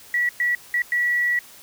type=tone bursts at uneven times; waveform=sine; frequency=1939 Hz; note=B6; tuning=32 cents flat; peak=-18 dBFS; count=4; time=0.14-0.29 / 0.4-0.55 / 0.74-0.82 / 0.92-1.39 s; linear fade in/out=2 ms; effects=white hiss -46 dBFS RMS until 1.62 s